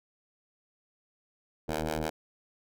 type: ring-modulated tone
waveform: 10% pulse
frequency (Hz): 77.78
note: D#2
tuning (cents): 0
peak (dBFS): -19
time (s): 1.68-2.1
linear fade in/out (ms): 10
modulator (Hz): 392
effects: none